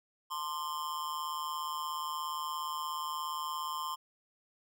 square tone with amplitude modulation, 1046.5 Hz, C6, in tune, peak -32 dBFS, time 0.3-3.96 s, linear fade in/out 20 ms, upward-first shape sine, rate 157 Hz, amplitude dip 80%, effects none

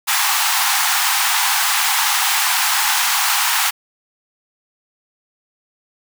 pink high-pass noise, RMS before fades -17 dBFS, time 0.07-3.71 s, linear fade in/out 20 ms, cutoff 760 Hz, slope 96 dB/octave, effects none

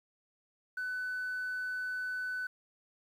sine tone, 1500 Hz, F#6, 23 cents sharp, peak -32 dBFS, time 0.77-2.47 s, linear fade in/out 5 ms, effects tanh soft clip ceiling -32 dBFS + 10-bit

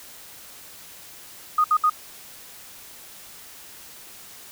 sine tone bursts, 1239 Hz, D#6, 8 cents flat, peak -15 dBFS, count 3, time 1.58-1.898 s, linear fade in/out 5 ms, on 62 ms, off 66 ms, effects white hiss -44 dBFS RMS until 4.51 s

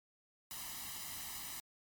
white noise with comb filter, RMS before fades -45 dBFS, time 0.51-1.6 s, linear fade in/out 0 ms, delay 1 ms, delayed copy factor +0.7, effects MP3 96 kbps

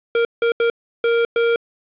square tone bursts at uneven times, 466.2 Hz, A#4, in tune, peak -15 dBFS, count 5, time 0.15-0.25 / 0.42-0.52 / 0.6-0.7 / 1.04-1.25 / 1.36-1.56 s, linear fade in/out 2 ms, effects resampled to 8000 Hz + 7-bit

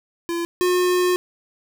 square tone pair in turn, 340.4 / 360.6 Hz, F4 / F#4, -44 / -45 cents, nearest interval minor second, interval 99 cents, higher second, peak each -23 / -17 dBFS, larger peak second, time 0.29-0.45 / 0.61-1.16 s, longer second, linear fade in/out 0 ms, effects none

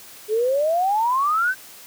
sine exponential sweep, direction up, 415.3 to 1580 Hz, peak -17 dBFS, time 0.28-1.55 s, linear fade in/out 50 ms, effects white hiss -43 dBFS RMS until 1.86 s + high-pass 100 Hz 12 dB/octave

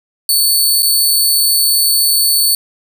15% pulse tone with dropouts, 4463 Hz, C#8, 11 cents sharp, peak -3 dBFS, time 0.29-2.55 s, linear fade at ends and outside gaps 2 ms, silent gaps 0.823-0.829 s, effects none

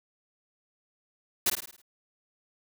white noise with echo, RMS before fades -24 dBFS, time 1.46-1.5 s, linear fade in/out 5 ms, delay 53 ms, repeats 6, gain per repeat -6 dB, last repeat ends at 1.818 s, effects none

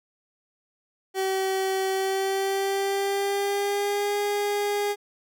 30% pulse tone with pitch glide, 382.4 to 409.8 Hz, G4 to G#4, -43 to -23 cents, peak -21 dBFS, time 1.14-4.96 s, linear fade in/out 50 ms, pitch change +120 cents, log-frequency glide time 1.9-4.18 s, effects none

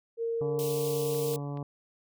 sine tone, 460.6 Hz, A#4, 21 cents flat, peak -28 dBFS, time 0.17-1.39 s, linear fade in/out 50 ms
harmonic tone, 143.1 Hz, D3, 45 cents flat, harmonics 1 / 2 / 3 / 4 / 5 / 6 / 7 / 8, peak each -34 / -40 / -44 / -46 / -48 / -50 / -51 / -52 dBFS, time 0.41-1.63 s, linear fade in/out 2 ms
white high-pass noise, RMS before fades -40 dBFS, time 0.59-1.36 s, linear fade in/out 0 ms, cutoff 2500 Hz, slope 48 dB/octave
clicks, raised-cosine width 0.3 ms, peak -35 dBFS, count 3, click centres 1.146 / 1.337 / 1.573 s
effects none

